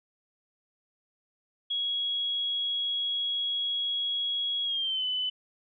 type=tone with pitch glide; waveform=sine; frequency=3322 to 3011 Hz; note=G#7 to F#7; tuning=0 to +30 cents; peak=-27 dBFS; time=1.7-5.3 s; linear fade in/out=10 ms; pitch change=-170 cents; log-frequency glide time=4.64-5.05 s; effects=none

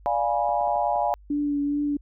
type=chord; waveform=sine; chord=D diminished seventh; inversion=none; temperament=equal with one note detuned; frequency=587.3 / 698.5 / 830.6 / 975.3 Hz; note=D5 / F5 / Ab5 / Cb6; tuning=0 / 0 / 0 / -22 cents; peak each=-28 / -25 / -25 / -30 dBFS; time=0.06-1.14 s; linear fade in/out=0 ms
type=clicks; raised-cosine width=1 ms; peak=-32 dBFS; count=5; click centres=0.491 / 0.611 / 0.675 / 0.76 / 0.959 s
type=tone with vibrato; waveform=sine; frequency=289 Hz; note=D4; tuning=28 cents flat; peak=-22 dBFS; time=1.3-1.97 s; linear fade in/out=5 ms; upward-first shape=triangle; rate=2.4 Hz; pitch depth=22 cents each way
effects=added 50 Hz sine -47 dBFS peak until 2.01 s

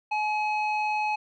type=tone with low-pass filter; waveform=square; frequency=849 Hz; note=G#5; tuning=38 cents sharp; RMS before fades=-27 dBFS; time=0.11-1.16 s; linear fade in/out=10 ms; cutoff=2600 Hz; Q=1.7; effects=none

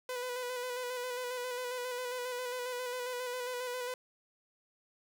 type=tone with vibrato; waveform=sawtooth; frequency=497.6 Hz; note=B4; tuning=13 cents sharp; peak=-32 dBFS; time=0.09-3.94 s; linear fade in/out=2 ms; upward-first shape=square; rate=7.4 Hz; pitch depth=27 cents each way; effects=none

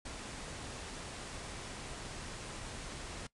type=low-pass noise; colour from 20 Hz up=pink; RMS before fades=-45 dBFS; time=0.05-3.27 s; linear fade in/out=5 ms; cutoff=10000 Hz; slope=96 dB/octave; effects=noise-tail reverb RT60 0.1 s tail -19 dB re dry

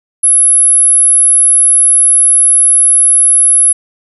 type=tone; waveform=sine; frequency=10940 Hz; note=F9; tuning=37 cents flat; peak=-4 dBFS; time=0.23-3.73 s; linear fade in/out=10 ms; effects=none

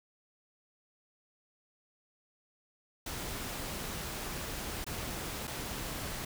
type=noise with dropouts; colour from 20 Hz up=pink; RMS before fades=-39 dBFS; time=3.06-6.25 s; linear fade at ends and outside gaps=5 ms; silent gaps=4.844-4.865 / 5.472-5.476 s; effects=none

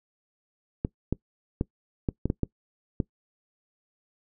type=clicks; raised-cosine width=3 ms; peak=-12 dBFS; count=8; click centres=0.849 / 1.126 / 1.611 / 2.088 / 2.256 / 2.301 / 2.433 / 3.002 s; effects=noise-tail reverb RT60 0.1 s tail -22 dB re dry

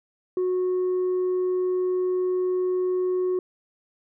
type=tone; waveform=sine; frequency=366.4 Hz; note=F#4; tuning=17 cents flat; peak=-19 dBFS; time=0.37-3.39 s; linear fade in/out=2 ms; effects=tanh soft clip ceiling -20 dBFS

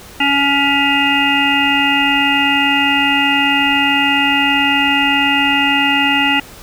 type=harmonic tone; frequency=280.8 Hz; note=C#4; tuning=22 cents sharp; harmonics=1 / 3 / 5 / 7 / 9 / 10; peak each=-18 / -18 / -22 / -18 / -19 / -16 dBFS; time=0.2-6.4 s; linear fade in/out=5 ms; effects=pink hiss -37 dBFS RMS until 6.62 s

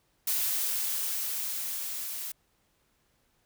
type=noise with level ramp; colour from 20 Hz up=blue; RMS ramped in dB=-28 to -37 dBFS; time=0.27-2.32 s; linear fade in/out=5 ms; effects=pink hiss -71 dBFS RMS until 3.45 s

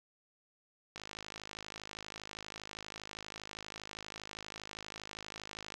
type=click train; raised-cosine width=0.2 ms; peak=-26 dBFS; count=252; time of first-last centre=0.96-5.741 s; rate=52.5 Hz; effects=11-bit

